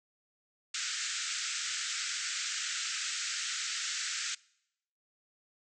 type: band-pass noise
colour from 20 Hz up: white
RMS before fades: -36 dBFS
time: 0.74-4.35 s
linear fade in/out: 5 ms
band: 1300 to 7900 Hz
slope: 96 dB/octave
effects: noise-tail reverb RT60 0.8 s tail -24 dB re dry